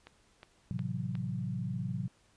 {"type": "click train", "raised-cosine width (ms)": 0.3, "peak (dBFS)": -32, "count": 4, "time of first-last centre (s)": [0.07, 1.153], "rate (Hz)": 2.77}
{"type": "chord", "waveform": "sine", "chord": "F# half-diminished seventh", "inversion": "first", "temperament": "equal", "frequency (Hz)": [110, 130.81, 164.81, 185], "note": ["A2", "C3", "E3", "F#3"], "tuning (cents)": [0, 0, 0, 0], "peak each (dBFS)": [-39, -37, -40, -38], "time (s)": [0.71, 2.08], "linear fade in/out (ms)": 0}
{"effects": ["pink hiss -67 dBFS RMS until 2.36 s", "resampled to 22050 Hz"]}